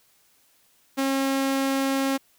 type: tone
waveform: sawtooth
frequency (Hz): 270.7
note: C#4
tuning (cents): -41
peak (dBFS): -18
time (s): 0.97-2.18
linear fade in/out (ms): 20
effects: white hiss -62 dBFS RMS until 2.38 s